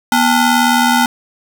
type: ring-modulated tone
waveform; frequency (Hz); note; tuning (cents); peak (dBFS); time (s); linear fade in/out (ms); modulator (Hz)
25% pulse; 565; C#5; +33; -3; 0.12-1.06; 2; 322
effects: none